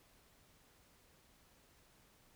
silence, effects pink hiss -68 dBFS RMS until 2.35 s

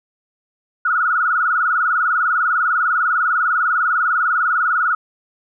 sine tone with vibrato, 1361 Hz, F6, 45 cents flat, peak -14 dBFS, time 0.85-4.95 s, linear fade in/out 5 ms, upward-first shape sine, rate 20 Hz, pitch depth 140 cents each way, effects none

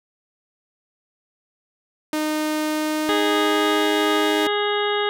sawtooth tone with pitch glide, 307.2 to 310.4 Hz, D#4 to D#4, -22 to -4 cents, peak -17 dBFS, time 2.13-4.47 s, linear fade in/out 2 ms, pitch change +18 cents, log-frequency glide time 2.69-3.73 s
harmonic tone, 413.1 Hz, G#4, 9 cents flat, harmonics 1 / 2 / 3 / 4 / 5 / 7 / 8 / 9, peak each -22 / -27 / -28 / -29 / -31 / -31 / -33 / -31 dBFS, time 3.09-5.09 s, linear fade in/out 0 ms
effects none

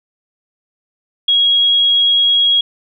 sine tone, 3303 Hz, G#7, 10 cents flat, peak -9 dBFS, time 1.28-2.61 s, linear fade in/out 5 ms, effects none

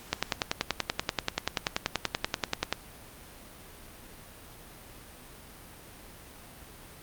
click train, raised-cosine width 0.2 ms, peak -8 dBFS, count 28, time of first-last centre 0.13-2.726 s, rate 10.4 Hz, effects pink hiss -49 dBFS RMS until 7.02 s + Opus 48 kbps

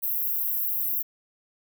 pink high-pass noise, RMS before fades -27 dBFS, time 0.02-1.03 s, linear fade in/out 20 ms, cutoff 12000 Hz, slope 96 dB/octave, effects none

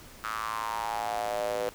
square tone with high-pass filter sweep, 55.2 Hz, A1, 6 cents sharp, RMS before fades -32 dBFS, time 0.24-1.69 s, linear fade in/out 0 ms, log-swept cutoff 1300 to 510 Hz, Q 6, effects pink hiss -50 dBFS RMS until 1.74 s

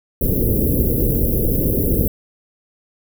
pink band-stop noise, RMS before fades -17 dBFS, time 0.21-2.08 s, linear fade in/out 2 ms, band 510 to 12000 Hz, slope 48 dB/octave, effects none

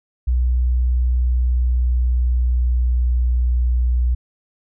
sine tone with pitch glide, 61.74 to 61 Hz, B1 to B1, 0 to -21 cents, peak -14 dBFS, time 0.27-4.15 s, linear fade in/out 10 ms, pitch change -21 cents, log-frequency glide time 0.98-3.36 s, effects none

